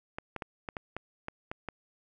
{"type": "clicks", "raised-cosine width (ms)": 0.5, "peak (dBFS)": -21, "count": 9, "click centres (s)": [0.185, 0.363, 0.422, 0.688, 0.768, 0.966, 1.284, 1.515, 1.687], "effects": []}